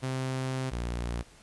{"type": "tone pair in turn", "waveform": "sawtooth", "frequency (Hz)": [130.81, 59.1], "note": ["C3", "A#1"], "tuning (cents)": [0, 24], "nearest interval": "octave + major second", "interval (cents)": 1376, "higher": "first", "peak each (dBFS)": [-26, -27], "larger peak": "first", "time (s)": [[0.02, 0.71], [0.71, 1.23]], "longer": "first", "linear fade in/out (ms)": 20, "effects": ["pink hiss -56 dBFS RMS until 1.42 s", "resampled to 24000 Hz"]}